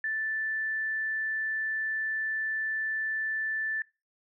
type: tone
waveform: sine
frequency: 1760 Hz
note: A6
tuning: in tune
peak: -28 dBFS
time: 0.04-3.82 s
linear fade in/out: 2 ms
effects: noise-tail reverb RT60 0.3 s tail -24 dB re dry